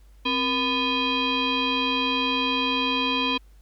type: tone with frequency modulation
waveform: sine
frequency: 1742 Hz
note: A6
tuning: 18 cents flat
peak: -21 dBFS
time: 0.25-3.38 s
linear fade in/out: 10 ms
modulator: 739 Hz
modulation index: 2.6
effects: added 50 Hz sine -48 dBFS peak until 3.61 s + pink hiss -64 dBFS RMS until 3.61 s